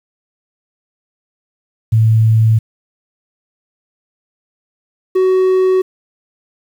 sine / triangle tone pair in turn, 111.2 / 374 Hz, A2 / F#4, +19 / +19 cents, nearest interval octave + major sixth, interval 2100 cents, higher second, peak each -7 dBFS, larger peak neither, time 1.92-2.59 / 5.15-5.82 s, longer neither, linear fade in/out 10 ms, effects 7-bit

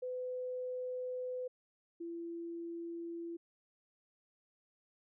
sine tone pair in turn, 504 / 337.8 Hz, B4 / E4, +35 / +42 cents, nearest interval perfect fifth, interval 693 cents, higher first, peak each -37 / -40 dBFS, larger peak first, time 0.02-1.48 / 2-3.37 s, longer first, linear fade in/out 10 ms, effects none

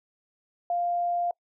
sine tone, 698.5 Hz, F5, in tune, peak -24 dBFS, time 0.7-1.31 s, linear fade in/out 2 ms, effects noise-tail reverb RT60 0.1 s tail -26 dB re dry

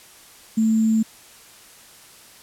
sine tone with sample-and-hold, 221.5 Hz, A3, 12 cents sharp, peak -15 dBFS, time 0.57-1.03 s, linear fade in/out 10 ms, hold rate 7350 Hz, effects white hiss -47 dBFS RMS until 2.42 s + low-pass 12000 Hz 12 dB/octave

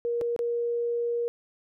sine tone with dropouts, 473 Hz, A#4, 25 cents sharp, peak -25 dBFS, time 0.05-1.28 s, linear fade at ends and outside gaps 0 ms, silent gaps 0.212-0.216 / 0.363-0.391 s, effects none

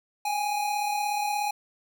square tone pair together, 793.8 / 830.6 Hz, G5 / G#5, +22 / 0 cents, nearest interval minor second, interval 78 cents, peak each -35 / -27 dBFS, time 0.25-1.51 s, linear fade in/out 5 ms, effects none

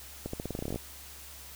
accelerating click train, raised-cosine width 2 ms, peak -21 dBFS, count 14, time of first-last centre 0.26-0.76 s, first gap 74 ms, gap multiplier 0.88, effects added 69 Hz sine -52 dBFS peak until 1.55 s + white hiss -48 dBFS RMS until 1.55 s

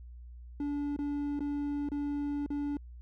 triangle tone with dropouts, 288.4 Hz, D4, 31 cents flat, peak -29 dBFS, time 0.6-2.77 s, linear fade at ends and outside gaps 2 ms, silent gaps 0.964-0.989 / 1.393-1.405 / 1.889-1.917 / 2.463-2.503 s, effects added 60 Hz sine -45 dBFS peak until 3.01 s

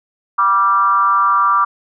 sine tone with frequency modulation, 1174.7 Hz, D6, in tune, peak -10 dBFS, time 0.38-1.65 s, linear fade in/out 10 ms, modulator 201 Hz, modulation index 0.77, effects none

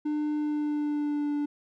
triangle tone with pitch glide, 300 to 292 Hz, D4 to D4, +37 to -10 cents, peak -24 dBFS, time 0.05-1.46 s, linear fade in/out 10 ms, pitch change -47 cents, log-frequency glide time 0.36-1.35 s, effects none

